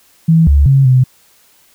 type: tone with pitch steps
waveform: sine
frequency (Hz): 163.1 / 71.2 / 136.1 / 128.4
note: E3 / C#2 / C#3 / C3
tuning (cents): -18 / +47 / -31 / -32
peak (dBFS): -5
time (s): 0.28-1.04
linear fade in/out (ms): 10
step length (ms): 190
effects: white hiss -50 dBFS RMS until 1.74 s